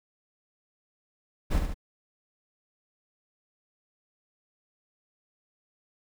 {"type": "noise with echo", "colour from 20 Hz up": "brown", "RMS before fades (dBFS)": -23, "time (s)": [1.5, 1.6], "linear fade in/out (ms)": 20, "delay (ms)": 72, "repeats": 2, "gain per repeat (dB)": -5, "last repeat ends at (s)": 1.744, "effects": []}